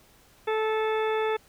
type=harmonic tone; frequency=436.7 Hz; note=A4; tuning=13 cents flat; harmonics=1 / 2 / 3 / 4 / 5 / 6 / 8; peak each=-25 / -31 / -35 / -37 / -39 / -41 / -43 dBFS; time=0.47-1.37 s; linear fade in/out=10 ms; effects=pink hiss -58 dBFS RMS until 1.48 s